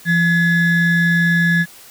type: ring-modulated tone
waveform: triangle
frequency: 932.3 Hz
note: A#5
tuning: in tune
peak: -7 dBFS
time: 0.05-1.66 s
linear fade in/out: 50 ms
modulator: 762 Hz
effects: white hiss -42 dBFS RMS until 1.9 s